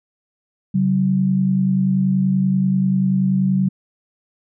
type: tone pair together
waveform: sine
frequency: 139.02 / 189.4 Hz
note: C#3 / F#3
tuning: +5 / +41 cents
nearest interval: perfect fourth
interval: 536 cents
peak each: -21 / -15 dBFS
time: 0.74-3.69 s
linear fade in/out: 10 ms
effects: none